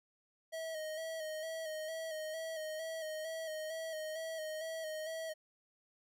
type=tone with vibrato; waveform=square; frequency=635 Hz; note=D#5; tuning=35 cents sharp; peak=-40 dBFS; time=0.52-5.34 s; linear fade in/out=20 ms; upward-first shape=square; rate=2.2 Hz; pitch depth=34 cents each way; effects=none